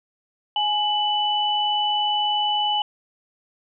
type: tone pair together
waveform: sine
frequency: 837 / 2983 Hz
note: G#5 / F#7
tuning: +13 / +13 cents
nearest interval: octave + minor seventh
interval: 2200 cents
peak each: -22 dBFS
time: 0.56-2.82 s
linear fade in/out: 2 ms
effects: none